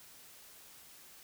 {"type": "silence", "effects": ["white hiss -56 dBFS RMS until 1.23 s"]}